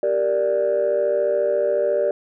sine chord, G minor, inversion none, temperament equal, 392 / 466.2 / 587.3 Hz, G4 / Bb4 / D5, 0 / 0 / 0 cents, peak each -23 / -22 / -18 dBFS, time 0.03-2.11 s, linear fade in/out 2 ms, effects tanh soft clip ceiling -12 dBFS

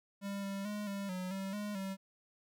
square tone with pitch steps, 199 / 197 / 208.3 / 198.5 / 183.5 / 193.5 / 207.5 / 192.9 Hz, G3 / G3 / G#3 / G3 / F#3 / G3 / G#3 / G3, +26 / +9 / +5 / +22 / -14 / -22 / -1 / -28 cents, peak -38 dBFS, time 0.21-1.97 s, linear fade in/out 50 ms, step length 220 ms, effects none

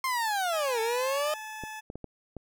30% pulse linear two-way sweep, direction down then up, 1067 to 440 to 617 Hz, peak -24 dBFS, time 0.04-1.34 s, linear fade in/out 2 ms, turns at 0.8 s
20% pulse tone with pitch glide, 830.6 to 865.4 Hz, G#5 to A5, 0 to -29 cents, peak -33 dBFS, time 0.52-1.81 s, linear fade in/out 20 ms, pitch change +71 cents, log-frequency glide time 0.83-0.95 s
clicks, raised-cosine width 2 ms, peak -25 dBFS, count 5, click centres 1.637 / 1.901 / 1.956 / 2.043 / 2.367 s
effects none

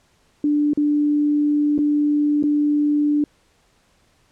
sine tone with dropouts, 294.7 Hz, D4, 6 cents sharp, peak -15 dBFS, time 0.44-3.24 s, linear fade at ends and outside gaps 2 ms, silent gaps 0.734-0.774 / 1.78-1.788 / 2.427-2.437 s, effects pink hiss -60 dBFS RMS until 4.31 s + low-pass 9000 Hz 12 dB/octave

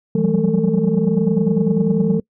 sine tone cluster, 163.6 / 184 / 193.7 / 214.2 / 449.6 Hz, E3 / F#3 / G3 / A3 / A4, -13 / -9 / -20 / -46 / +37 cents, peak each -19 dBFS, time 0.15-2.2 s, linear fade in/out 5 ms, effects noise-tail reverb RT60 0.1 s tail -26 dB re dry + tanh soft clip ceiling -7 dBFS

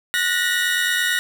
30% pulse tone cluster, 1461 / 1830 / 1919 Hz, F#6 / A#6 / A#6, -22 / -32 / +50 cents, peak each -20 dBFS, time 0.14-1.19 s, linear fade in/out 0 ms, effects none

